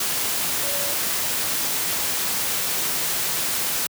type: tone in noise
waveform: sine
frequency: 570 Hz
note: C#5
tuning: 48 cents sharp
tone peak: -33 dBFS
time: 0.63-0.93 s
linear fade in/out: 5 ms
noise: white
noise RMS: -24 dBFS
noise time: 0-3.87 s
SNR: -12 dB
effects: high-pass 80 Hz 12 dB/octave